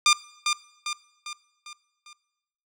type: tone with echo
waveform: 10% pulse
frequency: 1200 Hz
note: D6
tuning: 37 cents sharp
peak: -7 dBFS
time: 0.06-0.13 s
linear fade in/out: 2 ms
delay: 400 ms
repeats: 5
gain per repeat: -6 dB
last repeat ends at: 2.13 s
effects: noise-tail reverb RT60 0.9 s tail -20 dB re dry + low-pass 10000 Hz 12 dB/octave